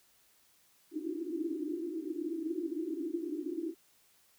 pink band-pass noise, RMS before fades -37 dBFS, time 0.91-3.75 s, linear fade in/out 50 ms, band 300 to 350 Hz, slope 96 dB/octave, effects white hiss -67 dBFS RMS until 4.38 s

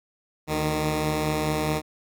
10% pulse tone pair together, 74.6 / 154.02 Hz, D2 / D#3, +28 / -17 cents, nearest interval octave + minor second, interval 1255 cents, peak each -22 / -16 dBFS, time 0.47-1.82 s, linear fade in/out 50 ms, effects none

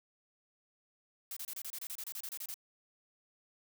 blue noise bursts, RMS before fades -42 dBFS, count 15, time 1.31-2.542 s, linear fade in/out 2 ms, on 56 ms, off 28 ms, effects none

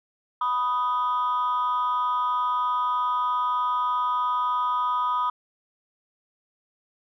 sine tone pair together, 987.8 / 1244.6 Hz, B5 / D#6, 0 / 0 cents, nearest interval major third, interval 400 cents, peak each -23 dBFS, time 0.41-5.3 s, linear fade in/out 5 ms, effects tanh soft clip ceiling -18 dBFS

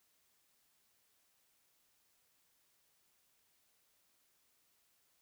silence, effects white hiss -75 dBFS RMS until 5.21 s

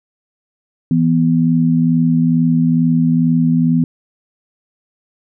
sine tone pair together, 164.64 / 246.9 Hz, E3 / B3, -2 / 0 cents, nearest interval perfect fifth, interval 702 cents, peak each -13 dBFS, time 0.91-3.84 s, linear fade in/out 2 ms, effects none

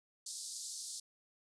white band-pass noise, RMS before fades -45 dBFS, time 0.26-1 s, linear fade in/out 5 ms, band 4100 to 9400 Hz, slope 48 dB/octave, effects none

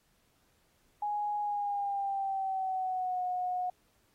sine tone with pitch glide, 830.6 to 727.3 Hz, G#5 to F#5, 0 to -30 cents, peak -30 dBFS, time 1.02-3.7 s, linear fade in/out 5 ms, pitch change -230 cents, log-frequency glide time 1.41-3.23 s, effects pink hiss -71 dBFS RMS until 4.14 s + AAC 48 kbps

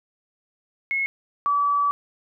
sine tone pair in turn, 2176 / 1148.7 Hz, C#7 / D6, -33 / -39 cents, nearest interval major seventh, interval 1106 cents, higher first, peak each -21 / -18 dBFS, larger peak second, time 0.91-1.06 / 1.46-1.91 s, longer second, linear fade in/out 0 ms, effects none

